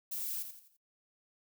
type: noise with echo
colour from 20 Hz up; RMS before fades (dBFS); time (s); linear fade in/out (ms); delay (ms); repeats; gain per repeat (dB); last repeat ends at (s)
violet; -38; 0.11-0.43; 10; 85; 4; -8; 0.77
effects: noise-tail reverb RT60 0.1 s tail -22 dB re dry